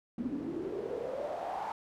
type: noise with band-pass filter sweep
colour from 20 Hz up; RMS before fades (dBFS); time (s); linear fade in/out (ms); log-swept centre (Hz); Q
pink; -37; 0.18-1.72; 2; 240 to 890; 6.9
effects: none